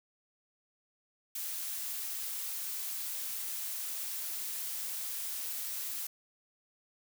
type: noise with high-pass filter sweep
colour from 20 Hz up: blue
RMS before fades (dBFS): -38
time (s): 1.35-6.07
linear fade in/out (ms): 5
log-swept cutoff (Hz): 830 to 210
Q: 0.75
effects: none